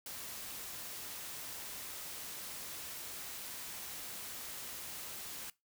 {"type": "noise", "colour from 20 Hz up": "white", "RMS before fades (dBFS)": -45, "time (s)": [0.06, 5.5], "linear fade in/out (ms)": 2, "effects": ["noise-tail reverb RT60 0.2 s tail -20 dB re dry"]}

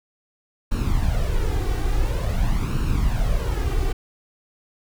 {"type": "noise with flanger", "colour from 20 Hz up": "brown", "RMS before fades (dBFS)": -21, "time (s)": [0.71, 3.93], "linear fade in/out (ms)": 10, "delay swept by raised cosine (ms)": [0.72, 2.62], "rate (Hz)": 0.48, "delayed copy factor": 0.65, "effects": []}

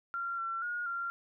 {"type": "tone with pitch steps", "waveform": "sine", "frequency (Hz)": [1379, 1350, 1436, 1382], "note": ["F6", "E6", "F6", "F6"], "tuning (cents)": [-22, 41, 48, -19], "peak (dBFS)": -33, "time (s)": [0.14, 1.1], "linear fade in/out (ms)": 0, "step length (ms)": 240, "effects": []}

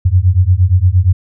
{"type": "beating tone pair", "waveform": "sine", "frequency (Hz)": [87.31, 95.91], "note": ["F2", "G2"], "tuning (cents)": [0, -37], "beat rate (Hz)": 8.6, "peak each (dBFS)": -10, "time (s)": [0.05, 1.13], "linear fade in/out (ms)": 10, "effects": []}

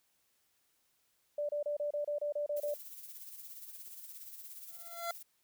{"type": "tone bursts", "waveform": "sine", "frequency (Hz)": 587.3, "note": "D5", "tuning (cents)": 0, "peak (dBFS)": -32, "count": 10, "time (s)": [1.38, 2.741], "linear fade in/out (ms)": 5, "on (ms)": 110, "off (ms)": 29}
{"type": "noise with tremolo", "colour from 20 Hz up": "violet", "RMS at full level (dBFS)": -47, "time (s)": [2.56, 5.23], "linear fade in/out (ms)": 10, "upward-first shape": "sine", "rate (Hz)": 17, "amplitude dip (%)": 50}
{"type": "tone with exponential growth", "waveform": "25% pulse", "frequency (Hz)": 683, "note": "F5", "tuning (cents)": -39, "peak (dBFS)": -29, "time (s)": [4.68, 5.11], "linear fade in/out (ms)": 2, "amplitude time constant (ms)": 93}
{"effects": ["white hiss -75 dBFS RMS until 5.43 s"]}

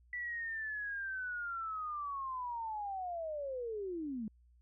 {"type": "linear sweep", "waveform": "sine", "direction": "down", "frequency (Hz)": [1972, 204.2], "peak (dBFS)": -37, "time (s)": [0.13, 4.28], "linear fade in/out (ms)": 2, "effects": ["added 60 Hz sine -62 dBFS peak until 4.61 s"]}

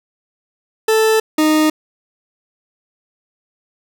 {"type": "tone pair in turn", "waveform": "40% pulse", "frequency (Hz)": [440, 309.2], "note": ["A4", "D#4"], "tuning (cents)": [0, -11], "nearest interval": "tritone", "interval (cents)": 611, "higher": "first", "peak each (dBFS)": -10, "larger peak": "neither", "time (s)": [[0.88, 1.2], [1.38, 1.7]], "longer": "neither", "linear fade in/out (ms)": 5, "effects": []}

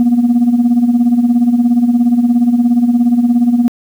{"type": "tone with tremolo", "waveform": "sine", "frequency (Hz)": 240, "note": "B3", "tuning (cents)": -49, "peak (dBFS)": -3, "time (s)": [0, 3.68], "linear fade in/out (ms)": 0, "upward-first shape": "sine", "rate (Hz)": 17, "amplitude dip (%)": 70, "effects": ["tanh soft clip ceiling -4 dBFS", "7-bit"]}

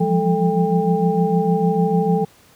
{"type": "tone cluster", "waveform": "sine", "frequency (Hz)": [170.9, 177.5, 203.7, 438.6, 797], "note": ["F3", "F3", "G#3", "A4", "G5"], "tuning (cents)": [-37, 28, -33, -6, 28], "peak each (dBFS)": [-20, -20, -25, -20, -23], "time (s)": [0, 2.25], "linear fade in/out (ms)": 10, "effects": ["pink hiss -51 dBFS RMS until 2.55 s", "high-pass 60 Hz 12 dB/octave"]}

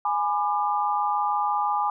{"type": "chord", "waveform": "sine", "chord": "G# diminished", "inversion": "none", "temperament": "just", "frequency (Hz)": [830.6, 996.7, 1196.1], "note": ["G#5", "B5", "D6"], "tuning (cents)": [0, 16, 31], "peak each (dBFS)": [-24, -28, -27], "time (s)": [0.05, 1.9], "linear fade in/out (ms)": 2, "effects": []}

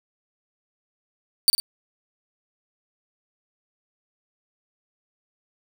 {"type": "tone with echo", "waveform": "sawtooth", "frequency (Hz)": 4577, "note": "D8", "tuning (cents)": -45, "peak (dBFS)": -9, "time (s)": [1.48, 1.5], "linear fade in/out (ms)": 0, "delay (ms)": 50, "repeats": 2, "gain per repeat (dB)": -7, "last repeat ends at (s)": 1.6, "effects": []}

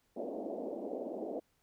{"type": "band-pass noise", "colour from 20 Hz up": "white", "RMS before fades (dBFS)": -40, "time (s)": [0.16, 1.4], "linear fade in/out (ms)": 10, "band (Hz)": [220, 670], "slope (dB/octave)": 48, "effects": ["pink hiss -75 dBFS RMS until 1.62 s"]}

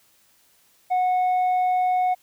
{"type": "tone with tanh clipping", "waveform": "sine", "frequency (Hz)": 733, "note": "F#5", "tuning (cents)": -16, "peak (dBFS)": -19, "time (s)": [0.9, 2.15], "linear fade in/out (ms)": 20, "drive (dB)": 3, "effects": ["white hiss -60 dBFS RMS until 2.22 s"]}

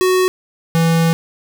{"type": "tone pair in turn", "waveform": "square", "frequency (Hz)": [370, 165.17], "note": ["F#4", "E3"], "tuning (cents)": [0, 4], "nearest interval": "octave + major second", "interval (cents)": 1396, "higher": "first", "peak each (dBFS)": -12, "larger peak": "neither", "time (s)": [[0.01, 0.28], [0.75, 1.13]], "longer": "second", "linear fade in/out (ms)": 0, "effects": []}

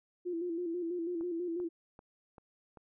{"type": "tone with vibrato", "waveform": "sine", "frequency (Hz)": 343.8, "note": "F4", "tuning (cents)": -27, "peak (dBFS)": -33, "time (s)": [0.25, 1.69], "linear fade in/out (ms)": 20, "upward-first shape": "square", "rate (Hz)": 6.1, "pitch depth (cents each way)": 58}
{"type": "click train", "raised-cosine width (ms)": 1, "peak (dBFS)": -38, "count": 5, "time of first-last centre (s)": [1.21, 2.772], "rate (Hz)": 2.56}
{"effects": []}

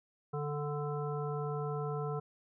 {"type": "harmonic tone", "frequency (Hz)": 146.83, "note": "D3", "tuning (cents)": 0, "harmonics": [1, 3, 5, 7, 9], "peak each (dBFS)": [-36, -38, -44, -46, -45], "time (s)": [0.33, 2.2], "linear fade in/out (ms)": 10, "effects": []}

